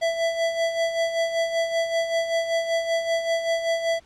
square tone with tremolo, 664 Hz, E5, 12 cents sharp, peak -20 dBFS, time 0.01-4 s, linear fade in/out 20 ms, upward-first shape sine, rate 5.2 Hz, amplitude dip 60%, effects pink hiss -57 dBFS RMS until 4.05 s + low-pass 6000 Hz 12 dB/octave

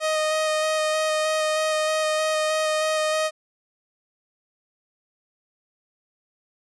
sawtooth tone with vibrato, 622.3 Hz, D#5, in tune, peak -17 dBFS, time 0-3.31 s, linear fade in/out 50 ms, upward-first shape square, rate 3.2 Hz, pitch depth 9 cents each way, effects resampled to 24000 Hz

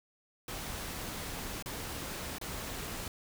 pink noise with dropouts, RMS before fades -40 dBFS, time 0.48-3.08 s, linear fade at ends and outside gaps 2 ms, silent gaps 1.625-1.659 / 2.384-2.413 s, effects none

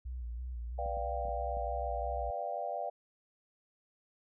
sine tone with vibrato, 60.4 Hz, B1, 38 cents flat, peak -37 dBFS, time 0.05-2.31 s, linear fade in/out 10 ms, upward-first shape square, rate 3 Hz, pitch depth 54 cents each way
sine chord, G dominant seventh, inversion first, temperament equal, 493.9 / 587.3 / 698.5 / 784 Hz, B4 / D5 / F5 / G5, 0 / 0 / 0 / 0 cents, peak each -44 / -39 / -38 / -40 dBFS, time 0.78-2.9 s, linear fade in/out 10 ms
clicks, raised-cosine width 5 ms, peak -39 dBFS, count 5, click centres 0.86 / 0.972 / 1.254 / 1.285 / 1.57 s
effects none

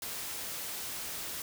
white noise, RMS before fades -39 dBFS, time 0.02-1.42 s, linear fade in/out 2 ms, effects none

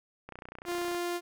click train, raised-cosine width 0.5 ms, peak -28 dBFS, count 21, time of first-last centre 0.29-0.948 s, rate 30.4 Hz
sawtooth tone, 349.2 Hz, F4, in tune, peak -27 dBFS, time 0.65-1.21 s, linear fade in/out 50 ms
effects none

